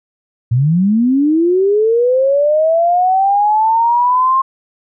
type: linear sweep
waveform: sine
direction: up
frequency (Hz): 112.2 to 1070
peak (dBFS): -9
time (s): 0.51-4.42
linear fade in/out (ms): 10
effects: none